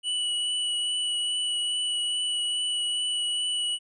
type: tone with vibrato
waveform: square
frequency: 2949 Hz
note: F#7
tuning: 6 cents flat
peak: -26 dBFS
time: 0.03-3.79 s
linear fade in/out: 50 ms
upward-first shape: triangle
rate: 2.4 Hz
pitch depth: 14 cents each way
effects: resampled to 24000 Hz